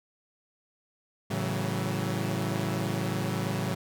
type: chord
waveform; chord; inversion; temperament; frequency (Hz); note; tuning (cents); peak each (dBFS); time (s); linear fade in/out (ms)
sawtooth; F# minor seventh; first; equal with one note detuned; 110 / 138.59 / 164.81 / 187.91; A2 / C#3 / E3 / F#3; 0 / 0 / 0 / +27; -29 / -30 / -31 / -29; 1.3-3.75; 10
effects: none